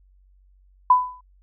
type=tone with exponential decay; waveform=sine; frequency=1000 Hz; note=B5; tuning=21 cents sharp; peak=-8 dBFS; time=0.9-1.21 s; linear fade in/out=5 ms; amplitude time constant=66 ms; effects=added 47 Hz sine -53 dBFS peak until 1.42 s